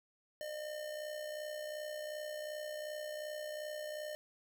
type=tone with amplitude modulation; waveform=square; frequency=606 Hz; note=D#5; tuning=46 cents flat; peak=-39 dBFS; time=0.41-4.15 s; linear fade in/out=0 ms; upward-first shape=sine; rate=62.7 Hz; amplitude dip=50%; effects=none